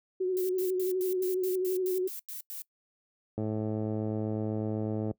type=tone with vibrato; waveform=sine; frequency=370 Hz; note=F#4; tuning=in tune; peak=-26 dBFS; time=0.2-2.08 s; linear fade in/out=10 ms; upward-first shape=sine; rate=12 Hz; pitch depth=33 cents each way
type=noise bursts; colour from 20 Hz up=violet; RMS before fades=-40 dBFS; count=11; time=0.37-2.62 s; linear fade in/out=0 ms; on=120 ms; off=93 ms
type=click train; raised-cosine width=2 ms; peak=-20 dBFS; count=188; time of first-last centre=3.38-5.111 s; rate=108 Hz
effects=noise-tail reverb RT60 0.1 s tail -22 dB re dry + high-pass 60 Hz 12 dB/octave